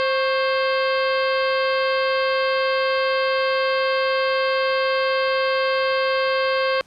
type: harmonic tone with a mistuned harmonic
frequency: 527 Hz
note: C5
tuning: 12 cents sharp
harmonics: 1 / 2 / 3 / 4 / 5 / 6 / 7 / 8 / 9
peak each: -20 / -25 / -27 / -31 / -31 / -33 / -39 / -36 / -36 dBFS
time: 0-6.81 s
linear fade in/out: 0 ms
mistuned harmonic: 2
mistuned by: +70 cents
effects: pink hiss -54 dBFS RMS until 6.86 s + low-pass 9000 Hz 12 dB/octave